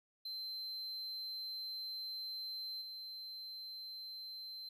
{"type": "tone with level steps", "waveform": "triangle", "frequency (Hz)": 4100, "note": "C8", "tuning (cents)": -36, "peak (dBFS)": [-40, -44], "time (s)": [0.25, 4.69], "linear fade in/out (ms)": 5, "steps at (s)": 2.81, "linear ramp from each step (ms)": 10, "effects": []}